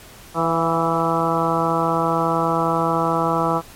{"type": "harmonic tone with a mistuned harmonic", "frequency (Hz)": 164.81, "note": "E3", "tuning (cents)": 0, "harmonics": [1, 2, 3, 4, 5, 6, 7, 8], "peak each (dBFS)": [-25, -25, -25, -25, -25, -25, -25, -25], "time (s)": [0.34, 3.62], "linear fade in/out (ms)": 50, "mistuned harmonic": 4, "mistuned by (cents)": 27, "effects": ["pink hiss -43 dBFS RMS until 3.75 s", "MP3 64 kbps"]}